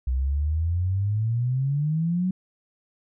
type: exponential sweep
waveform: sine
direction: up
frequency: 62 to 188.4 Hz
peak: -21 dBFS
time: 0.07-2.31 s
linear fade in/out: 5 ms
effects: none